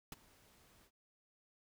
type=noise with ADSR envelope; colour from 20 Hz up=pink; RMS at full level=-45 dBFS; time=0.12-0.91 s; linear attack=3 ms; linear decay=21 ms; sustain=-22 dB; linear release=60 ms; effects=none